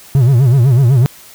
triangle tone with vibrato, 127.6 Hz, C3, 43 cents flat, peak -4 dBFS, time 0.15-1.06 s, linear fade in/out 0 ms, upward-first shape sine, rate 8 Hz, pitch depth 180 cents each way, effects white hiss -39 dBFS RMS until 1.34 s

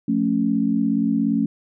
sine chord, F augmented, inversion none, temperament equal with one note detuned, 176.34 / 220 / 277.2 Hz, F3 / A3 / C#4, +17 / 0 / 0 cents, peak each -26 / -20 / -21 dBFS, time 0.08-1.46 s, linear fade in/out 5 ms, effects none

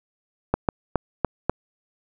clicks, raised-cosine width 1 ms, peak -5 dBFS, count 5, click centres 0.54 / 0.688 / 0.957 / 1.247 / 1.496 s, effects none

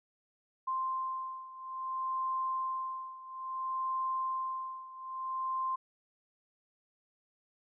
sine beating tone pair, 1046.5 / 1047.09 Hz, C6 / C6, 0 / +1 cents, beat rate 0.59 Hz, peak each -35 / -38 dBFS, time 0.67-5.76 s, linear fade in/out 10 ms, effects none

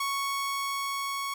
sawtooth tone with level ramp, 1108.7 Hz, C#6, in tune, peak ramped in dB -24 to -27 dBFS, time 0-1.34 s, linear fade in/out 5 ms, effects none

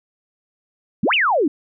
sine exponential two-way sweep, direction up then down, 161.1 to 3136 to 263.8 Hz, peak -14 dBFS, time 1.03-1.48 s, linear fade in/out 5 ms, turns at 1.14 s, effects none

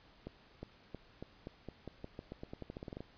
accelerating click train, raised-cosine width 2 ms, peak -30 dBFS, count 20, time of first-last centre 0.27-3.006 s, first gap 360 ms, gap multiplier 0.88, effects pink hiss -63 dBFS RMS until 3.17 s + resampled to 11025 Hz

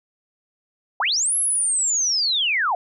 sine linear two-way sweep, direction up then down, 659.3 to 11230 to 659.3 Hz, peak -18 dBFS, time 1-2.75 s, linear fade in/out 2 ms, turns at 1.37 s, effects none

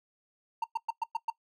triangle tone bursts, 914 Hz, A#5, 34 cents flat, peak -25 dBFS, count 6, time 0.62-1.302 s, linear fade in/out 5 ms, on 22 ms, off 110 ms, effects noise-tail reverb RT60 0.1 s tail -19 dB re dry

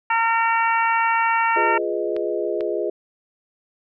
harmonic tone, 456.8 Hz, A#4, 35 cents flat, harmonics 2 / 3 / 4 / 5 / 6, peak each -19 / -23 / -25 / -27 / -29 dBFS, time 0.1-1.78 s, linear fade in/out 5 ms
sine chord, F half-diminished seventh, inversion none, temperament equal, 349.2 / 415.3 / 493.9 / 622.3 Hz, F4 / Ab4 / Cb5 / Eb5, 0 / 0 / 0 / 0 cents, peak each -26 / -25 / -29 / -27 dBFS, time 1.56-2.9 s, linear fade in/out 5 ms
clicks, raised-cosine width 0.3 ms, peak -20 dBFS, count 2, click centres 2.165 / 2.608 s
effects none

